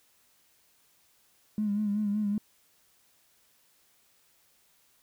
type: tone with vibrato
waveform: triangle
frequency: 207.7 Hz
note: G#3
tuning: in tune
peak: -22 dBFS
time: 1.58-2.38 s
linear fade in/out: 2 ms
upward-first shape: sine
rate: 5.3 Hz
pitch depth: 52 cents each way
effects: tanh soft clip ceiling -24 dBFS + white hiss -66 dBFS RMS until 5.02 s